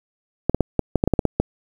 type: clicks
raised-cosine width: 2 ms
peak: -3 dBFS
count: 11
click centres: 0.496 / 0.546 / 0.607 / 0.793 / 0.957 / 1.039 / 1.076 / 1.137 / 1.192 / 1.253 / 1.4 s
effects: 7-bit